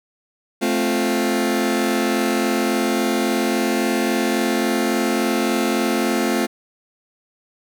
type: chord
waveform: sawtooth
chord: F major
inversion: first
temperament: just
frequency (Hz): 218.3 / 261.9 / 349.2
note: A3 / C4 / F4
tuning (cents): -13 / +2 / 0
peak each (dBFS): -18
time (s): 0.61-6.47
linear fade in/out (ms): 20
effects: none